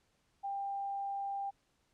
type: tone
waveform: sine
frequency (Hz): 794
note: G5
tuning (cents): +22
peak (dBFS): -35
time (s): 0.43-1.51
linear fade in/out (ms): 20
effects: pink hiss -75 dBFS RMS until 1.93 s + low-pass 9000 Hz 12 dB/octave